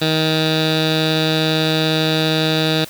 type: tone with low-pass filter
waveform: 15% pulse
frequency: 157.8 Hz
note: D#3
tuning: 25 cents sharp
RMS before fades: -17 dBFS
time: 0.01-2.85 s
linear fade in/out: 10 ms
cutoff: 4000 Hz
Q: 6.6
effects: white hiss -38 dBFS RMS until 2.89 s